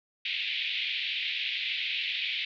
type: band-pass noise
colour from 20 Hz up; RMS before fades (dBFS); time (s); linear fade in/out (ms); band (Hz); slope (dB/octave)
pink; -32; 0.25-2.45; 5; 2200 to 3800; 48
effects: none